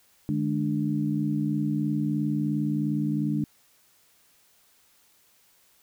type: tone cluster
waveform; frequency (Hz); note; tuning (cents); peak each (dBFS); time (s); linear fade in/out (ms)
sine; 151.1 / 210.8 / 293.8; D3 / G#3 / D4; +50 / +26 / +1; -28; 0.29-3.44; 0
effects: white hiss -62 dBFS RMS until 5.82 s